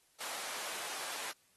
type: high-pass noise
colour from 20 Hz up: pink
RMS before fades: -42 dBFS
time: 0.2-1.32 s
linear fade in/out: 10 ms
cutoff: 700 Hz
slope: 12 dB/octave
effects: white hiss -70 dBFS RMS until 1.56 s + AAC 32 kbps